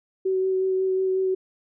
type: tone with vibrato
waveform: sine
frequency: 377.5 Hz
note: F#4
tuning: 35 cents sharp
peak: -20 dBFS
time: 0.25-1.35 s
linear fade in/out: 10 ms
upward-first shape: sine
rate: 5.5 Hz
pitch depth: 12 cents each way
effects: none